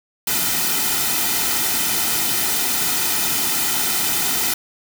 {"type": "noise with comb filter", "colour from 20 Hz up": "white", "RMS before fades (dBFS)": -20, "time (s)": [0.27, 4.54], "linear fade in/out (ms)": 5, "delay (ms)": 1.8, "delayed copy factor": -0.65, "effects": []}